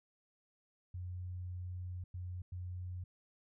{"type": "tone bursts at uneven times", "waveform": "sine", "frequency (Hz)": 90.2, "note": "F#2", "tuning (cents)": -44, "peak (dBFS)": -40, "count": 3, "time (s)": [[0.94, 2.04], [2.14, 2.42], [2.52, 3.04]], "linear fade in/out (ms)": 5, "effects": []}